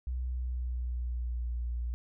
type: tone with pitch glide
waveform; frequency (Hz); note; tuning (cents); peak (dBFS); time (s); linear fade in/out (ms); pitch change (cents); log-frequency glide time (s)
sine; 62.6 to 59.6; B1 to A#1; +24 to +39; -31; 0.07-1.94; 0; -85; 0.23-1.48
effects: none